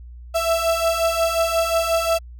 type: beating tone pair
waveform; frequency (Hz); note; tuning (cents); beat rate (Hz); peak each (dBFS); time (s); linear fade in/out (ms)
35% pulse; 659.3 / 664.9; E5 / E5; 0 / +15; 5.6; -21 / -18; 0.34-2.19; 20
effects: added 60 Hz sine -36 dBFS peak until 2.39 s